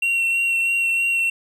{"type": "tone with vibrato", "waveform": "triangle", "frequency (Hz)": 2732, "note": "F7", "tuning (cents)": -39, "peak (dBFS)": -16, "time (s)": [0.02, 1.3], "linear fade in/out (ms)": 5, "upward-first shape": "sine", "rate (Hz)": 3.1, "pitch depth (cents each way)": 14, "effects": []}